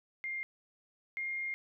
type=tone pair in turn; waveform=sine; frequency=2113 / 2124 Hz; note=C7 / C7; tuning=+16 / +25 cents; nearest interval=unison; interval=9 cents; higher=second; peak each=-35 / -34 dBFS; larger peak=second; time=0.24-0.43 / 1.17-1.54 s; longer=second; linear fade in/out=0 ms; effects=none